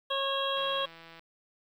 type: harmonic tone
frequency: 547 Hz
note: C#5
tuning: 23 cents flat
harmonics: 1 / 2 / 3 / 5 / 6 / 7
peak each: -33 / -33 / -40 / -41 / -33 / -40 dBFS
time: 0.1-0.86 s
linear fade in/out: 10 ms
type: click train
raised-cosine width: 0.3 ms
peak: -34 dBFS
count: 104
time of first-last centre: 0.57-1.194 s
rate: 165 Hz
effects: 10-bit